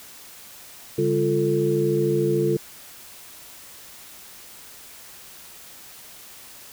sine tone cluster, 142.6 / 202 / 348.2 / 441.9 Hz, C#3 / G#3 / F4 / A4, +49 / -48 / -5 / +7 cents, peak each -25 / -29 / -22 / -23 dBFS, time 0.98-2.57 s, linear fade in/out 5 ms, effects white hiss -44 dBFS RMS until 6.72 s

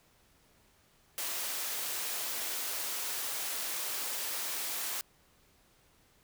white high-pass noise, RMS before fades -36 dBFS, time 1.18-5.01 s, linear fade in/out 0 ms, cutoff 380 Hz, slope 12 dB/octave, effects pink hiss -66 dBFS RMS until 6.23 s

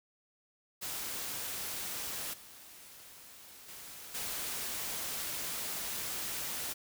white noise with level steps, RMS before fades -39 / -53 / -48 / -38 dBFS, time 0.81-6.74 s, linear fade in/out 20 ms, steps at 2.33 / 3.68 / 4.14 s, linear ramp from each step 10 ms, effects none

